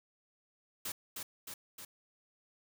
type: noise with echo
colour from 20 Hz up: white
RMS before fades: -39 dBFS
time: 0.85-0.92 s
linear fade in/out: 5 ms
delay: 310 ms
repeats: 3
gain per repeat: -3 dB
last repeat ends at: 1.85 s
effects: none